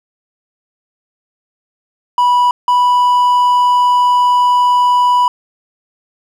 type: tone pair in turn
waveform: triangle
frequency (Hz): 981 / 984.8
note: B5 / B5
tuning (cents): -12 / -5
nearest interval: unison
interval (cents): 7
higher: second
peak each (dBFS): -6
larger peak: neither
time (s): 2.18-2.51 / 2.68-5.28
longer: second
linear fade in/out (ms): 2
effects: none